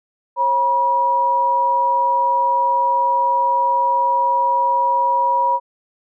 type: tone pair together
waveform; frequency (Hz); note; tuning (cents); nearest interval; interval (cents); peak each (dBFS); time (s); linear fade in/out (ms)
sine; 541 / 964; C#5 / B5; -42 / -42; minor seventh; 1000; -24 / -14; 0.36-5.6; 50
effects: none